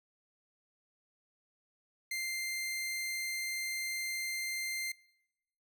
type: tone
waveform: sawtooth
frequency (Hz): 2093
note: C7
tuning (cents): 0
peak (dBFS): -31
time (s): 2.11-4.92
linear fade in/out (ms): 5
effects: noise-tail reverb RT60 0.9 s tail -24 dB re dry